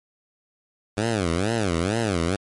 10% pulse tone with vibrato, 98 Hz, G2, in tune, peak -13 dBFS, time 0.97-2.36 s, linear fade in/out 5 ms, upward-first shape sine, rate 2.2 Hz, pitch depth 300 cents each way, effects MP3 48 kbps

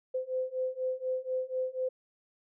sine beating tone pair, 512 / 516.1 Hz, C5 / C5, -38 / -24 cents, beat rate 4.1 Hz, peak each -34 / -33 dBFS, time 0.14-1.89 s, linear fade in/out 10 ms, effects none

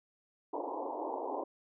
white band-pass noise, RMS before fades -38 dBFS, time 0.53-1.44 s, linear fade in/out 5 ms, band 270 to 1000 Hz, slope 96 dB/octave, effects none

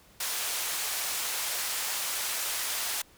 white band-pass noise, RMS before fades -32 dBFS, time 0.2-3.02 s, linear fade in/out 5 ms, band 630 to 13000 Hz, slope 12 dB/octave, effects pink hiss -58 dBFS RMS until 3.17 s

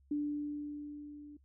sine tone with level ramp, 293.7 Hz, D4, in tune, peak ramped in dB -30 to -48 dBFS, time 0.11-1.37 s, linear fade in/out 5 ms, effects noise-tail reverb RT60 0.1 s tail -23 dB re dry + added 68 Hz sine -63 dBFS peak until 1.44 s

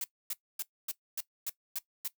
blue noise bursts, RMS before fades -35 dBFS, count 8, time 0.01-2.078 s, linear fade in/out 2 ms, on 31 ms, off 260 ms, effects noise-tail reverb RT60 0.1 s tail -18 dB re dry

